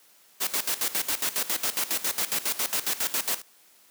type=noise with tremolo; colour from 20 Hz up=white; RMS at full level=-26 dBFS; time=0.4-3.42 s; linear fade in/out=20 ms; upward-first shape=square; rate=7.3 Hz; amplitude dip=80%; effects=white hiss -58 dBFS RMS until 3.9 s + high-pass 200 Hz 12 dB/octave